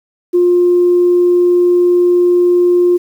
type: tone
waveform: sine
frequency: 353.8 Hz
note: F4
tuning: 23 cents sharp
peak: -6 dBFS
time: 0.33-2.98 s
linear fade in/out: 20 ms
effects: tanh soft clip ceiling -2 dBFS + 7-bit